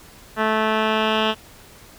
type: tone with low-pass filter sweep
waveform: 10% pulse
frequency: 218.2 Hz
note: A3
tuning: 14 cents flat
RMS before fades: -20 dBFS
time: 0.36-1.35 s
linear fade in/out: 50 ms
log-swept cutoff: 2000 to 3000 Hz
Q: 3.3
effects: pink hiss -46 dBFS RMS until 1.98 s